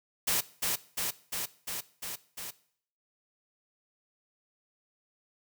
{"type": "noise with echo", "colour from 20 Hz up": "white", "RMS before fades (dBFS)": -28, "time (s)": [0.27, 0.41], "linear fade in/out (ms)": 10, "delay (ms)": 350, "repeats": 6, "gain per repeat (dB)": -2, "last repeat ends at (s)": 2.51, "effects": ["noise-tail reverb RT60 0.6 s tail -19 dB re dry"]}